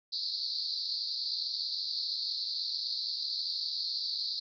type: band-pass noise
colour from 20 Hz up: pink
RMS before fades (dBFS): -35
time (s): 0.12-4.4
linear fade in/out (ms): 10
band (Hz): 4100 to 4800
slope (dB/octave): 96
effects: none